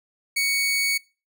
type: tone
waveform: sawtooth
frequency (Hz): 2231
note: C#7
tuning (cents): +11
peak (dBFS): -17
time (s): 0.36-0.98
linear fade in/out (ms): 10
effects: noise-tail reverb RT60 0.3 s tail -22 dB re dry